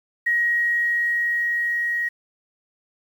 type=tone with level ramp; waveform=sine; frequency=1892 Hz; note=A#6; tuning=25 cents sharp; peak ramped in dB=-17 to -21 dBFS; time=0.26-2.09 s; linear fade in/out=10 ms; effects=8-bit